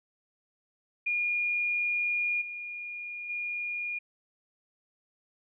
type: tone with level steps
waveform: sine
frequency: 2428 Hz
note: D#7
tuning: 43 cents flat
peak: -26 / -36 / -31 dBFS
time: 1.06-3.99 s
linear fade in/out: 10 ms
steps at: 2.41 / 3.29 s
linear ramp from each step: 10 ms
effects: none